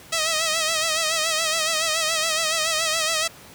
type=tone with vibrato; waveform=5% pulse; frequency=640 Hz; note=D#5; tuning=49 cents sharp; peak=-9 dBFS; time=0.12-3.28 s; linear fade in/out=10 ms; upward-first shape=sine; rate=7.1 Hz; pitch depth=64 cents each way; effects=pink hiss -45 dBFS RMS until 3.54 s + high-pass 80 Hz 12 dB/octave